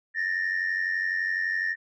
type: tone pair together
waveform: sine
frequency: 1768.1 / 1860 Hz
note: A6 / A#6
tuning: +8 / -4 cents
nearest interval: minor second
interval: 88 cents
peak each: -26 dBFS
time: 0.14-1.76 s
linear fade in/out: 50 ms
effects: tanh soft clip ceiling -21 dBFS